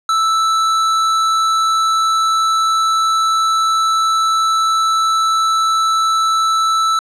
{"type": "tone with tanh clipping", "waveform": "sine", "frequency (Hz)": 1318.5, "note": "E6", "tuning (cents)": 0, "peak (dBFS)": -14, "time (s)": [0.09, 6.99], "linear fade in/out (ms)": 2, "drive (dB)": 16, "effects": ["low-pass 9000 Hz 12 dB/octave"]}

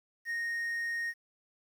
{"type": "tone with quantisation", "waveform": "triangle", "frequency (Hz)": 1859, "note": "A#6", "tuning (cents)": -5, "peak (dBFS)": -30, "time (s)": [0.25, 1.14], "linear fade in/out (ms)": 50, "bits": 10, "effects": []}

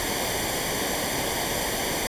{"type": "noise with comb filter", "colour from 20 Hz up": "pink", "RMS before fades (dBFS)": -27, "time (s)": [0, 2.07], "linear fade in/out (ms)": 0, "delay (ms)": 0.75, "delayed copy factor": -0.7, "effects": ["resampled to 32000 Hz"]}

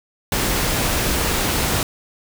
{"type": "noise", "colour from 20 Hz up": "pink", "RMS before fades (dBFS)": -20, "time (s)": [0.32, 1.83], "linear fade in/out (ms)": 2, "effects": []}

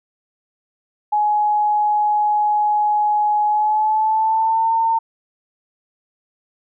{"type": "tone with pitch glide", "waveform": "sine", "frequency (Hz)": [840, 905.5], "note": ["G#5", "A5"], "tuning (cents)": [19, 49], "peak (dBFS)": -14, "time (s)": [1.12, 4.99], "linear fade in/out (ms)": 10, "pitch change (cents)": 130, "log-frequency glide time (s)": [3.46, 4.72], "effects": []}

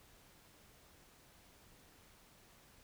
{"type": "silence", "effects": ["pink hiss -64 dBFS RMS until 2.83 s"]}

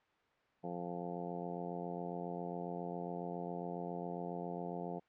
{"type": "harmonic tone", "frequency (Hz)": 87.31, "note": "F2", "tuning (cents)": 0, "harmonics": [2, 3, 4, 5, 6, 7, 8, 9, 10], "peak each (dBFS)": [-44, -50, -48, -47, -48, -57, -46, -52, -53], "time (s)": [0.63, 5], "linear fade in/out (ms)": 20, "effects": ["white hiss -72 dBFS RMS until 5.08 s", "low-pass 2000 Hz 12 dB/octave"]}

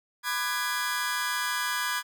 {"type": "chord", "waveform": "sawtooth", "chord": "G# half-diminished seventh", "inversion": "first", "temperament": "just", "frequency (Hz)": [996.7, 1196.1, 1495.1, 1661.2], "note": ["B5", "D6", "F#6", "G#6"], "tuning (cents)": [16, 31, 18, 0], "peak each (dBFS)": [-29, -31, -32, -27], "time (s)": [0.23, 2.03], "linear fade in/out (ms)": 50, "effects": []}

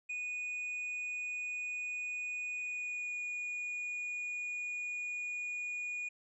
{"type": "tone with pitch glide", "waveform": "triangle", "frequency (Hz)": [2475, 2452], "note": ["D#7", "D#7"], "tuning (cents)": [-10, -26], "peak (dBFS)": -35, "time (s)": [0.09, 6.09], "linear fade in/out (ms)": 10, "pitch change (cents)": -16, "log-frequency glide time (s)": [2.52, 3.17], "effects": ["resampled to 24000 Hz"]}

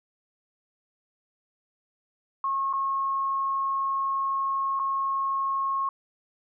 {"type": "tone with dropouts", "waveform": "sine", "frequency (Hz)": 1087, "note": "C#6", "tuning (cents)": -34, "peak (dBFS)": -24, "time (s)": [2.44, 5.89], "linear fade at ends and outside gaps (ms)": 2, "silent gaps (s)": [[2.729, 2.735], [4.793, 4.797]], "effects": []}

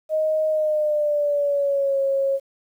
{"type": "tone with pitch glide", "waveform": "sine", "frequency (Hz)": [624, 546.4], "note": ["D#5", "C#5"], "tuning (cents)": [5, -25], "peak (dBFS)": -18, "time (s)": [0.09, 2.4], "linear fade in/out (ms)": 50, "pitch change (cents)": -230, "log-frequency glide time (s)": [0.49, 1.99], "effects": ["9-bit"]}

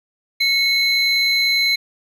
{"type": "tone pair together", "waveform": "triangle", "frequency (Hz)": [2191, 4079], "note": ["C#7", "C8"], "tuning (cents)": [-21, -45], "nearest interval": "major seventh", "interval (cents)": 1076, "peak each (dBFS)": -16, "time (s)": [0.4, 1.76], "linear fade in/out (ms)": 10, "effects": []}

